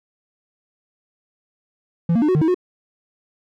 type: tone with pitch steps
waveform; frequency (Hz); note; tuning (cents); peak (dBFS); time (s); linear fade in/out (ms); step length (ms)
triangle; 168.5 / 231.6 / 301.6 / 369.9 / 151.7 / 319.7 / 363; E3 / A#3 / D4 / F#4 / D#3 / D#4 / F#4; +38 / -11 / +46 / 0 / -44 / +47 / -33; -12; 2.09-2.545; 5; 65
effects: none